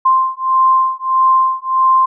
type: beating tone pair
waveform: sine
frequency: 1046.5 / 1048.1 Hz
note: C6 / C6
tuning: 0 / +3 cents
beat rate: 1.6 Hz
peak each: -13 dBFS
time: 0.05-2.06 s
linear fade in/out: 10 ms
effects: none